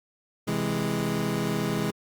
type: chord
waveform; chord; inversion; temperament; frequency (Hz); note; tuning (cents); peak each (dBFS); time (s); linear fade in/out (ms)
25% pulse; C augmented; none; equal; 130.81 / 164.81 / 207.7; C3 / E3 / G#3; 0 / 0 / 0; -28 / -26 / -25; 0.47-1.91; 10
effects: Opus 48 kbps